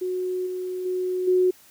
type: tone with level steps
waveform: sine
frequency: 366.7 Hz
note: F#4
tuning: 15 cents flat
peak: -24 / -27 / -23 / -16 dBFS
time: 0.01-1.51 s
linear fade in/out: 10 ms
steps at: 0.46 / 0.85 / 1.27 s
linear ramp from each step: 10 ms
effects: white hiss -53 dBFS RMS until 1.7 s